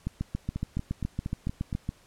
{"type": "two click trains", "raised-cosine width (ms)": 5, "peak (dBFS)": [-17, -19], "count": [14, 6], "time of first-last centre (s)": [[0.07, 1.891], [0.56, 1.728]], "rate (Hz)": [7.14, 4.28], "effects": ["pink hiss -59 dBFS RMS until 2.06 s", "low-pass 11000 Hz 12 dB/octave"]}